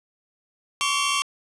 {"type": "tone cluster", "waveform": "sawtooth", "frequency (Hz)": [1069, 1143, 2734, 3165], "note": ["C6", "D6", "F7", "G7"], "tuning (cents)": [37, -47, -37, 16], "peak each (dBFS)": [-26, -21, -24, -24], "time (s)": [0.81, 1.22], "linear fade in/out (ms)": 0, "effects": ["resampled to 24000 Hz", "8-bit"]}